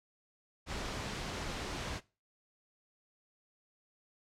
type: noise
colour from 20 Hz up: pink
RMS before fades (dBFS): -39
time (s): 0.66-2.01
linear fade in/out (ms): 50
effects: noise-tail reverb RT60 0.3 s tail -20 dB re dry + low-pass 6000 Hz 12 dB/octave